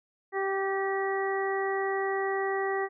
harmonic tone with a mistuned harmonic, 389.4 Hz, G4, 12 cents flat, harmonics 1 / 2 / 3 / 4 / 5, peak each -29 / -33 / -37 / -43 / -34 dBFS, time 0.32-2.89 s, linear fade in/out 50 ms, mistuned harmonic 5, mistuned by -17 cents, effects none

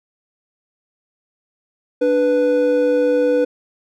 triangle tone pair together, 293.3 / 493.9 Hz, D4 / B4, -2 / 0 cents, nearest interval major sixth, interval 902 cents, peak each -18 / -12 dBFS, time 2.01-3.45 s, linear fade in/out 10 ms, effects none

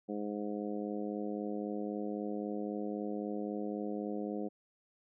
harmonic tone, 103.8 Hz, G#2, in tune, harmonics 2 / 3 / 4 / 5 / 6 / 7, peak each -39 / -40 / -42 / -43 / -51 / -48 dBFS, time 0.08-4.49 s, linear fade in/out 20 ms, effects none

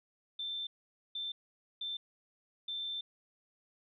sine tone bursts at uneven times, 3556 Hz, A7, 18 cents sharp, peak -36 dBFS, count 4, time 0.39-0.67 / 1.15-1.32 / 1.81-1.97 / 2.68-3.01 s, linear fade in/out 5 ms, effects none

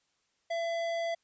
sine tone with hard clipping, 672 Hz, E5, 33 cents sharp, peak -32 dBFS, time 0.5-1.15 s, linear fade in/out 10 ms, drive 13 dB, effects white hiss -75 dBFS RMS until 1.23 s + resampled to 16000 Hz

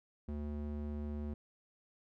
square tone with band-pass filter, 73.7 Hz, D2, 7 cents sharp, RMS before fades -40 dBFS, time 0.28-1.34 s, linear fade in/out 5 ms, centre 190 Hz, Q 0.94, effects none

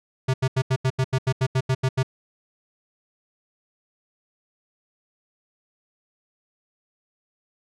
square tone bursts, 130.81 Hz, C3, in tune, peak -19 dBFS, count 13, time 0.28-2.031 s, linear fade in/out 10 ms, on 59 ms, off 82 ms, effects low-pass 7000 Hz 12 dB/octave

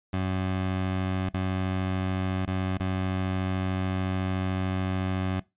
20% pulse tone with dropouts, 93.7 Hz, F#2, 22 cents sharp, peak -21 dBFS, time 0.13-5.4 s, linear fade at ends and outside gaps 5 ms, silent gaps 1.293-1.338 / 2.455-2.476 / 2.775-2.799 s, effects noise-tail reverb RT60 0.2 s tail -20 dB re dry + resampled to 8000 Hz

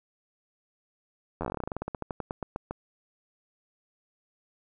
slowing click train, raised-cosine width 1 ms, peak -18 dBFS, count 25, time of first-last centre 1.41-2.71 s, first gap 11 ms, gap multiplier 1.12, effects none

